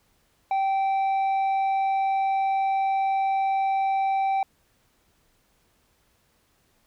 sine tone with tanh clipping, 777 Hz, G5, 16 cents flat, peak -22 dBFS, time 0.51-4.43 s, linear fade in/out 2 ms, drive 5 dB, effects pink hiss -66 dBFS RMS until 6.86 s

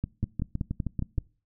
two click trains, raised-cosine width 5 ms, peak -17 / -16 dBFS, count 7 / 7, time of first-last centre 0.24-1.18 / 0.04-1.183 s, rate 6.38 / 5.25 Hz, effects noise-tail reverb RT60 0.4 s tail -23 dB re dry

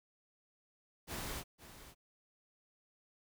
pink noise with echo, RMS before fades -42 dBFS, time 1.07-1.44 s, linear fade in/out 50 ms, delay 510 ms, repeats 1, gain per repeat -13 dB, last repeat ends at 1.95 s, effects none

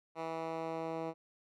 10% pulse tone with band-pass filter sweep, 162.8 Hz, E3, 21 cents flat, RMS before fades -39 dBFS, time 0.15-1.14 s, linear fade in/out 50 ms, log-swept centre 880 to 470 Hz, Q 0.73, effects none

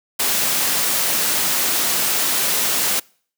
white noise, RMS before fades -19 dBFS, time 0.19-3 s, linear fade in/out 10 ms, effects noise-tail reverb RT60 0.5 s tail -26 dB re dry + high-pass 150 Hz 12 dB/octave

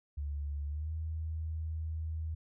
sine tone with pitch glide, 72.2 to 79.65 Hz, D2 to D#2, -29 to +41 cents, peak -34 dBFS, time 0.17-2.35 s, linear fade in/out 10 ms, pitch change +170 cents, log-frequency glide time 0.67-0.92 s, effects none

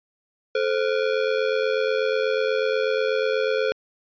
square ring-modulated tone, 480 Hz, B4, 49 cents flat, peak -18 dBFS, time 0.55-3.72 s, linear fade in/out 0 ms, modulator 44.1 Hz, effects resampled to 11025 Hz

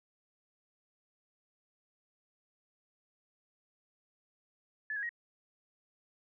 sine tone with pitch steps, 1727 / 1650 / 1888 Hz, A6 / G#6 / A#6, -33 / -12 / +22 cents, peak -34 dBFS, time 4.9-5.092 s, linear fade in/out 2 ms, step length 64 ms, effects none

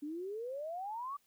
sine exponential sweep, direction up, 284.1 to 1174.7 Hz, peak -38 dBFS, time 0.02-1.17 s, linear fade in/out 10 ms, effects white hiss -73 dBFS RMS until 1.26 s

